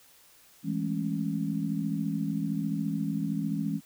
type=chord; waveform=sine; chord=A major seventh; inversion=second; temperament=just; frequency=165 / 206.2 / 220 / 275 Hz; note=E3 / G#3 / A3 / C#4; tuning=+2 / -12 / 0 / -14 cents; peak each=-32 / -32 / -37 / -33 dBFS; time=0.63-3.81 s; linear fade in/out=50 ms; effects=white hiss -58 dBFS RMS until 3.85 s